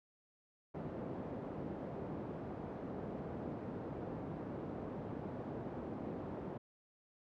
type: band-pass noise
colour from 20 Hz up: pink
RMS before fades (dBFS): -44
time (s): 0.74-6.58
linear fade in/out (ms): 10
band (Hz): 140 to 600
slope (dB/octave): 12
effects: none